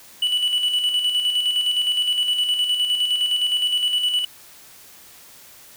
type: tone with tremolo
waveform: triangle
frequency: 2960 Hz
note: F#7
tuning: in tune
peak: -15 dBFS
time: 0.22-4.25 s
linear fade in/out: 5 ms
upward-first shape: square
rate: 9.7 Hz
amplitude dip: 45%
effects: white hiss -46 dBFS RMS until 5.76 s